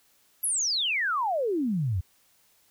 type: exponential sweep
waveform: sine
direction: down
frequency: 11770 to 82.41 Hz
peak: -24 dBFS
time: 0.43-2.01 s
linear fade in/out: 10 ms
effects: white hiss -64 dBFS RMS until 2.7 s